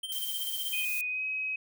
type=tone with tremolo; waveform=square; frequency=3136 Hz; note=G7; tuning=in tune; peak=-33 dBFS; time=0.03-0.85 s; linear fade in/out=5 ms; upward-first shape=sine; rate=16 Hz; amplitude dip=70%
type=noise; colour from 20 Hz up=violet; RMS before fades=-36 dBFS; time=0.12-1.01 s; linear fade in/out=0 ms
type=tone with pitch glide; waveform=sine; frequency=2489 to 2540 Hz; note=D#7 to D#7; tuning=0 to +35 cents; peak=-30 dBFS; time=0.73-1.56 s; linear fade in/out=5 ms; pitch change=+35 cents; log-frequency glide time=1.06-1.24 s
effects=none